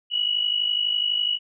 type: tone pair together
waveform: sine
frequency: 2885 / 2937 Hz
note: F#7 / F#7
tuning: -44 / -13 cents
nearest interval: unison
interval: 31 cents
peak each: -26 / -22 dBFS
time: 0.1-1.39 s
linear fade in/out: 50 ms
effects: none